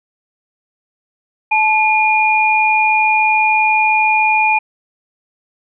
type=tone pair together; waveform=sine; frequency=867 / 2430 Hz; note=A5 / D#7; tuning=-26 / -42 cents; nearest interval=octave + tritone; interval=1784 cents; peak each=-13 dBFS; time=1.51-4.59 s; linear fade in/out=10 ms; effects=none